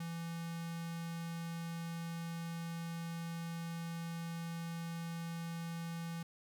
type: tone with notch filter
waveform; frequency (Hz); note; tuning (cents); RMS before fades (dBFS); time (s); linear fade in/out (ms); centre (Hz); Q
square; 167.2; E3; +25; -42; 0-6.23; 5; 440; 1.3
effects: none